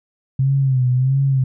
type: tone with vibrato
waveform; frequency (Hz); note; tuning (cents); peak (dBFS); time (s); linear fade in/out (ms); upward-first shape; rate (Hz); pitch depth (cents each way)
sine; 131.3; C3; +6; -13; 0.39-1.44; 5; sine; 1.5; 83
effects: none